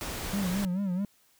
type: noise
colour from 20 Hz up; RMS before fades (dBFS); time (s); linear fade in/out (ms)
pink; -36; 0.01-0.65; 0
type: tone with vibrato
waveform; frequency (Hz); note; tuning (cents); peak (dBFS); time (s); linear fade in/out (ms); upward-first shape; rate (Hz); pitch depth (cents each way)
triangle; 189.5; F#3; +42; -25; 0.33-1.05; 2; sine; 4.6; 120
effects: white hiss -65 dBFS RMS until 1.39 s